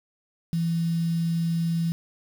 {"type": "tone with quantisation", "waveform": "sine", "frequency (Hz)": 167, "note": "E3", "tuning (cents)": 23, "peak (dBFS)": -22, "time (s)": [0.53, 1.92], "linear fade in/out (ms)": 0, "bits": 7, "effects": []}